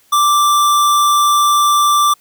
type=tone; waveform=square; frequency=1174.7 Hz; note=D6; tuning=in tune; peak=-10 dBFS; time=0.12-2.14 s; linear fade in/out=10 ms; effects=white hiss -53 dBFS RMS until 2.2 s